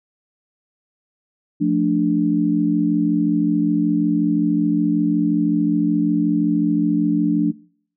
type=chord; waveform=sine; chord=D minor; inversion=first; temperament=equal; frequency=174.61 / 220 / 293.7 Hz; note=F3 / A3 / D4; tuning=0 / 0 / 0 cents; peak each=-21 / -22 / -17 dBFS; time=1.6-7.52 s; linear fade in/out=20 ms; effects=noise-tail reverb RT60 0.6 s tail -24 dB re dry